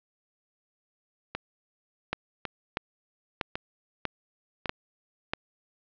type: two click trains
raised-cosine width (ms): 0.3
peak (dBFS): -11 / -15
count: 6 / 4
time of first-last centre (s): 2.13-5.335 / 1.35-4.658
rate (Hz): 1.56 / 0.907
effects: low-pass 4000 Hz 12 dB/octave